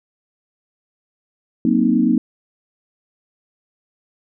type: chord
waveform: sine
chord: C half-diminished seventh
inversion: second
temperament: equal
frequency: 185 / 233.1 / 261.6 / 311.1 Hz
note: Gb3 / Bb3 / C4 / Eb4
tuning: 0 / 0 / 0 / 0 cents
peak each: -22 / -16 / -18 / -19 dBFS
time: 1.65-2.18 s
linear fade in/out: 2 ms
effects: none